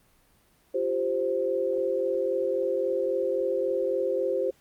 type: chord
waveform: sine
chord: F suspended second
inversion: none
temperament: just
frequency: 349.2 / 392.9 / 523.8 Hz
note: F4 / G4 / C5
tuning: 0 / +4 / +2 cents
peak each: -32 / -29 / -26 dBFS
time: 0.74-4.51 s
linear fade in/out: 10 ms
effects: pink hiss -63 dBFS RMS until 4.6 s + Opus 32 kbps